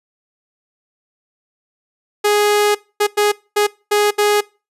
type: tone bursts at uneven times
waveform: sawtooth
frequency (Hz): 415.3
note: G#4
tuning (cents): 0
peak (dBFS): -8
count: 6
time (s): 2.24-2.75 / 3-3.07 / 3.17-3.32 / 3.56-3.67 / 3.91-4.11 / 4.18-4.41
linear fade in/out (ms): 10
effects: noise-tail reverb RT60 0.3 s tail -22 dB re dry + resampled to 32000 Hz